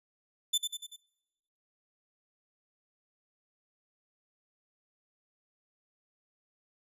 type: tone with echo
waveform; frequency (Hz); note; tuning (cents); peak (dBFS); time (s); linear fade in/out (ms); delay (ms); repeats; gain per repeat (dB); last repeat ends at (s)
sawtooth; 3520; A7; 0; -22; 0.53-0.58; 10; 96; 4; -5; 0.964
effects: noise-tail reverb RT60 1.0 s tail -25 dB re dry + resampled to 32000 Hz